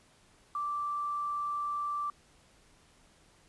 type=tone with quantisation; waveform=sine; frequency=1171 Hz; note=D6; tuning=5 cents flat; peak=-31 dBFS; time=0.55-2.1 s; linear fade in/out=2 ms; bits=10; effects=pink hiss -63 dBFS RMS until 3.48 s + resampled to 24000 Hz